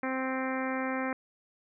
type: harmonic tone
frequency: 261.6 Hz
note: C4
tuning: in tune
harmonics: 1 / 2 / 3 / 4 / 5 / 6 / 7 / 8 / 9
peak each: -33 / -36 / -39 / -40 / -41 / -41 / -41 / -42 / -45 dBFS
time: 0.03-1.13 s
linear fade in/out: 2 ms
effects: none